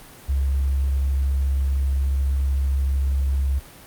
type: tone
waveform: sine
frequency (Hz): 68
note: C#2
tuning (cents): -33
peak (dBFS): -18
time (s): 0.28-3.6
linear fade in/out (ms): 20
effects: pink hiss -44 dBFS RMS until 3.86 s + Opus 32 kbps